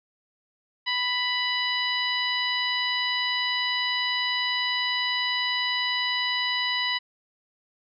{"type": "harmonic tone", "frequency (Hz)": 990, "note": "B5", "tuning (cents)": 4, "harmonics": [1, 2, 3, 4, 5], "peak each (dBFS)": [-32, -28, -29, -30, -35], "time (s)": [0.86, 6.99], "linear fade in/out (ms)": 20, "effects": []}